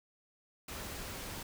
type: noise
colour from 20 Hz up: pink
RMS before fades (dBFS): -43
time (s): 0.68-1.43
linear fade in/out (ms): 5
effects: none